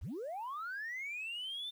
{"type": "linear sweep", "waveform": "sine", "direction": "up", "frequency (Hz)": [36.8, 3600], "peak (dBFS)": -37, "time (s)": [0.01, 1.71], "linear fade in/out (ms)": 20, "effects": ["tanh soft clip ceiling -36 dBFS", "11-bit"]}